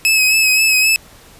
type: tone with vibrato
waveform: sawtooth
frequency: 2569 Hz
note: E7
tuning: 45 cents flat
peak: -7 dBFS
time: 0.05-0.96 s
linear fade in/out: 0 ms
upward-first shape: sine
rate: 3.8 Hz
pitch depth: 34 cents each way
effects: pink hiss -43 dBFS RMS until 1.39 s + resampled to 32000 Hz